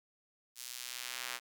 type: tone with high-pass filter sweep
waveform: square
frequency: 62 Hz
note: B1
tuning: 7 cents sharp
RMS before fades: -43 dBFS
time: 0.55-1.4 s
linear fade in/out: 50 ms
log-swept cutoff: 5600 to 1500 Hz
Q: 0.73
effects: none